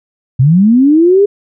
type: linear sweep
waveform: sine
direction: up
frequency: 120.7 to 415.3 Hz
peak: -4 dBFS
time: 0.39-1.26 s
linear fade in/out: 10 ms
effects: none